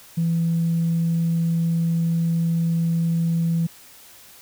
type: tone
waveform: sine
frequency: 166.5 Hz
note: E3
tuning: 18 cents sharp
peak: -17 dBFS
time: 0.17-3.67 s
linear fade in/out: 10 ms
effects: tanh soft clip ceiling -14 dBFS + white hiss -47 dBFS RMS until 4.41 s